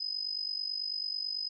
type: tone with amplitude modulation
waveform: sine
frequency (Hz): 5030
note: D#8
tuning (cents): +18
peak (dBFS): -29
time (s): 0-1.49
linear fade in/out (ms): 10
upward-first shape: sine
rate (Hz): 49.1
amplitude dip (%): 80
effects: none